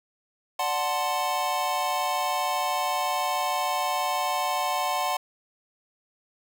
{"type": "chord", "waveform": "square", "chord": "D dominant seventh", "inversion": "none", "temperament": "equal", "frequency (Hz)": [587.3, 740, 880, 1046.5], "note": ["D5", "F#5", "A5", "C6"], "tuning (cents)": [0, 0, 0, 0], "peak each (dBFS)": [-35, -29, -32, -30], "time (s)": [0.59, 5.17], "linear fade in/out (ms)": 5, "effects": []}